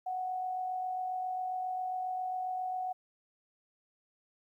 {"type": "tone with amplitude modulation", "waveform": "sine", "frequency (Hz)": 740, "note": "F#5", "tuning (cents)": 0, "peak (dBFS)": -31, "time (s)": [0.06, 2.93], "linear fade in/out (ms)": 10, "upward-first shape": "sine", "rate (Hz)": 47.4, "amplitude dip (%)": 35, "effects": ["12-bit"]}